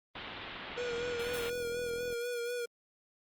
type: low-pass noise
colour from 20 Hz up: white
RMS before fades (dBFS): -43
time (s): 0.15-1.5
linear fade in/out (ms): 5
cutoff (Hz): 3700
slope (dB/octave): 48
type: tone with vibrato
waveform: square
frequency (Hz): 480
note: B4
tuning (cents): -49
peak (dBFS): -35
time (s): 0.77-2.66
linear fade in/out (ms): 10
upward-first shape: sine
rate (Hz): 4.1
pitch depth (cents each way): 36
type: click train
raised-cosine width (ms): 2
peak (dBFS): -35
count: 52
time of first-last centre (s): 0.91-2.127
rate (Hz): 41.9
type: noise with exponential decay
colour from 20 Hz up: blue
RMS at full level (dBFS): -45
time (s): 1.34-1.99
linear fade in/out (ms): 1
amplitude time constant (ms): 140
effects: Opus 24 kbps